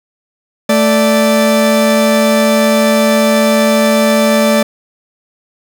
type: tone pair together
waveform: 40% pulse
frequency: 220 / 585.3 Hz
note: A3 / D5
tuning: 0 / -6 cents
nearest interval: octave + perfect fourth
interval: 1694 cents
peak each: -10 dBFS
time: 0.69-4.63 s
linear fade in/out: 5 ms
effects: none